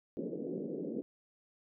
white band-pass noise, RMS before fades -39 dBFS, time 0.17-1.02 s, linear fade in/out 0 ms, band 170 to 480 Hz, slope 48 dB/octave, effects none

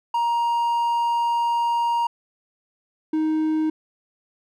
triangle tone pair in turn, 940 / 312.9 Hz, A#5 / D#4, +14 / +10 cents, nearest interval octave + perfect fifth, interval 1904 cents, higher first, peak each -17 dBFS, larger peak neither, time 0.14-2.07 / 3.13-3.7 s, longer first, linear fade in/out 5 ms, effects none

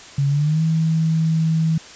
sine tone with pitch glide, 140 to 160.82 Hz, C#3 to E3, +18 to -42 cents, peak -15 dBFS, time 0.18-1.78 s, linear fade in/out 5 ms, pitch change +240 cents, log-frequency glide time 0.28-0.62 s, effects white hiss -40 dBFS RMS until 1.95 s + resampled to 16000 Hz

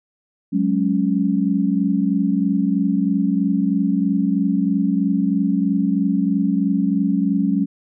sine chord, F# suspended second, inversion none, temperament just, 185 / 208.1 / 277.5 Hz, F#3 / G#3 / C#4, 0 / +4 / +2 cents, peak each -20 dBFS, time 0.52-7.66 s, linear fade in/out 20 ms, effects none

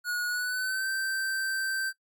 square tone with pitch glide, 1453 to 1557.3 Hz, F#6 to G6, -32 to -12 cents, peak -29 dBFS, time 0.04-1.93 s, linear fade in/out 50 ms, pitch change +120 cents, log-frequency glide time 0.27-0.89 s, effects noise-tail reverb RT60 0.1 s tail -20 dB re dry + Opus 48 kbps

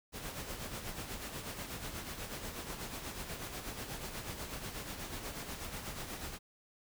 pink noise with tremolo, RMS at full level -41 dBFS, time 0.12-6.39 s, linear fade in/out 50 ms, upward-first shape sine, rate 8.2 Hz, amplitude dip 50%, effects none

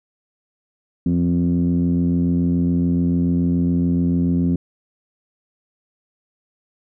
10% pulse tone with low-pass filter, 87 Hz, F2, 6 cents flat, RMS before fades -18 dBFS, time 1.06-4.56 s, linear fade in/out 5 ms, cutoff 220 Hz, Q 8.4, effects none

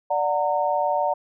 sine chord, D augmented, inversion none, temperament just, 587.3 / 734.2 / 917.7 Hz, D5 / F#5 / A#5, 0 / -14 / -27 cents, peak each -24 dBFS, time 0.1-1.14 s, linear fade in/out 10 ms, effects none

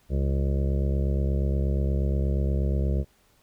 harmonic tone, 68.4 Hz, C#2, 23 cents flat, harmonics 1 / 2 / 3 / 5 / 6 / 7 / 8 / 9, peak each -23 / -29 / -33 / -37 / -39 / -40 / -41 / -42 dBFS, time 0.09-3.05 s, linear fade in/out 50 ms, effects pink hiss -63 dBFS RMS until 3.42 s

